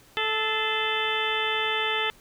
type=harmonic tone with a mistuned harmonic; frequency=437.4 Hz; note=A4; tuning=10 cents flat; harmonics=1 / 2 / 3 / 4 / 5 / 6 / 7 / 8; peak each=-32 / -32 / -32 / -32 / -32 / -32 / -32 / -32 dBFS; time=0.17-2.1 s; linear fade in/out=0 ms; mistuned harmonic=5; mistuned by=-97 cents; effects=pink hiss -55 dBFS RMS until 2.2 s